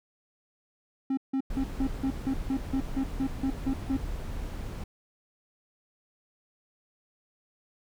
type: tone bursts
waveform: triangle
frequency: 267.7 Hz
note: C4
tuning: 40 cents sharp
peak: -23 dBFS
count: 13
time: 1.1-3.969 s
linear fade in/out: 5 ms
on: 73 ms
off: 160 ms
type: noise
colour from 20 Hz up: brown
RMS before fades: -35 dBFS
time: 1.5-4.84 s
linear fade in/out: 5 ms
effects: none